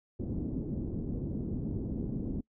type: low-pass noise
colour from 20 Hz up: white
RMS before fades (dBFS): -35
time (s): 0.19-2.41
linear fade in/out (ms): 10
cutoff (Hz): 310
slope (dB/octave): 24
effects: noise-tail reverb RT60 0.1 s tail -23 dB re dry